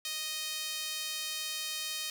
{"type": "tone with high-pass filter", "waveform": "sawtooth", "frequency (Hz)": 622.3, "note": "D#5", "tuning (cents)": 0, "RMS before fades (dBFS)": -37, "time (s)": [0.05, 2.1], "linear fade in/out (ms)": 2, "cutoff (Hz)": 3400, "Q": 1.2, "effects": ["9-bit"]}